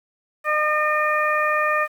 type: harmonic tone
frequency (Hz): 607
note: D#5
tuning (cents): -43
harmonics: 1 / 2 / 3 / 4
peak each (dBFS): -24 / -21 / -23 / -28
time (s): 0.44-1.88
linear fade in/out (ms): 50
effects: 8-bit